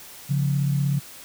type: tone pair together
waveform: sine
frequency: 140.1 / 176.51 Hz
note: C#3 / F3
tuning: +19 / +19 cents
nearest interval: major third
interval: 400 cents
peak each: -20 / -28 dBFS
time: 0.29-1 s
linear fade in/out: 20 ms
effects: white hiss -43 dBFS RMS until 1.24 s